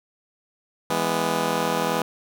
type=chord; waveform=10% pulse; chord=E major; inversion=none; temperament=just; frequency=164.81 / 206 / 247.2 Hz; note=E3 / G#3 / B3; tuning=0 / -14 / +2 cents; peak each=-19 dBFS; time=0.9-2.02 s; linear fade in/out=2 ms; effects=none